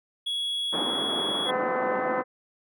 triangle tone, 3349 Hz, G#7, 14 cents sharp, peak -25 dBFS, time 0.26-1.51 s, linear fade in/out 10 ms
pink band-pass noise, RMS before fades -32 dBFS, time 0.72-2.23 s, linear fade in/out 20 ms, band 220 to 1400 Hz, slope 24 dB/octave
harmonic tone, 254.6 Hz, C4, 47 cents flat, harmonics 2 / 3 / 4 / 5 / 6 / 7 / 8, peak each -28 / -32 / -34 / -36 / -38 / -39 / -40 dBFS, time 1.45-2.24 s, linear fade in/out 50 ms
effects none

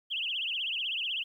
sine tone with vibrato, 2954 Hz, F#7, 3 cents flat, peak -30 dBFS, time 0.1-1.24 s, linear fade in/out 20 ms, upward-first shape triangle, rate 16 Hz, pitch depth 240 cents each way, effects 11-bit

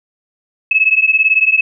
sine beating tone pair, 2580 / 2598 Hz, E7 / E7, -38 / -26 cents, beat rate 18 Hz, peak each -12 dBFS, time 0.71-1.61 s, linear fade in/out 5 ms, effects none

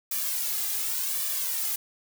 blue noise with flanger, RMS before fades -29 dBFS, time 0.11-1.76 s, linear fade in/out 5 ms, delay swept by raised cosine 1.7 to 2.45 ms, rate 0.89 Hz, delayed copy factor +0.85, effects none

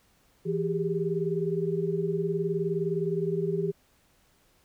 sine tone cluster, 165.8 / 387.7 / 407.1 Hz, E3 / G4 / G#4, +10 / -19 / -35 cents, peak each -30 dBFS, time 0.45-3.72 s, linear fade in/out 20 ms, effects pink hiss -65 dBFS RMS until 4.64 s

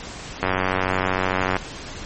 click train, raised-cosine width 0.5 ms, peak -5 dBFS, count 107, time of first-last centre 0.43-1.566 s, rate 93.3 Hz, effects pink hiss -35 dBFS RMS until 2.05 s + MP3 32 kbps

